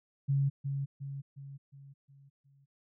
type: tone with echo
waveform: sine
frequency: 138.59 Hz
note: C#3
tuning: in tune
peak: -25 dBFS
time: 0.28-0.5 s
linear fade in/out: 20 ms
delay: 360 ms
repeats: 6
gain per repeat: -6 dB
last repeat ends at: 2.66 s
effects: none